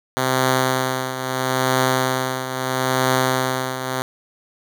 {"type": "tone with tremolo", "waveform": "5% pulse", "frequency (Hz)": 129.9, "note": "C3", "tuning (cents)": -12, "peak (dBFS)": -4, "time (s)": [0.17, 4.02], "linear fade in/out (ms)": 0, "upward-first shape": "triangle", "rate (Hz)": 0.76, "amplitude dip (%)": 70, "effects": []}